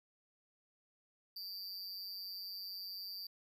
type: tone with amplitude modulation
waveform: square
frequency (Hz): 4699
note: D8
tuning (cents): 0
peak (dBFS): -40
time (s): 1.36-3.27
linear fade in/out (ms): 5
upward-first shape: sine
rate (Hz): 189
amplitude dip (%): 85
effects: none